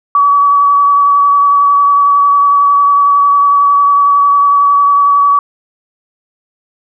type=tone with vibrato; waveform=sine; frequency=1139 Hz; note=C#6; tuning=47 cents sharp; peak=-5 dBFS; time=0.15-5.39 s; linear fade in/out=2 ms; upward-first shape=sine; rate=11 Hz; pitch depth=14 cents each way; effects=none